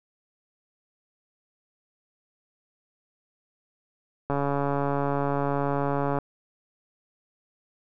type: click train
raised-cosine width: 1 ms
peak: -13 dBFS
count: 267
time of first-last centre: 4.3-6.187 s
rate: 141 Hz
effects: none